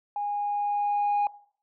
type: tone with level ramp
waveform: sine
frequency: 821 Hz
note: G#5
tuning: 20 cents flat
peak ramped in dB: -27 to -19 dBFS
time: 0.16-1.27 s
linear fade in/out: 2 ms
effects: noise-tail reverb RT60 0.5 s tail -20 dB re dry + tanh soft clip ceiling -20 dBFS